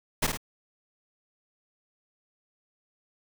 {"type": "noise with echo", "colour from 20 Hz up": "pink", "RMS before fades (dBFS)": -24, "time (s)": [0.22, 0.27], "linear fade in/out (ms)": 10, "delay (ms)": 52, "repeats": 2, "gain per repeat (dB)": -5, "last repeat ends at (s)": 0.374, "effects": []}